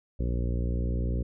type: harmonic tone with a mistuned harmonic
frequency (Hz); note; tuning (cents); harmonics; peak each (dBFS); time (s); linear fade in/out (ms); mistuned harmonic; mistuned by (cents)
60; B1; -49; 1 / 2 / 3 / 4 / 5 / 6 / 7 / 8 / 9; -27 / -33 / -37 / -39 / -41 / -43 / -44 / -45 / -46; 0.19-1.23; 10; 1; +16
effects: none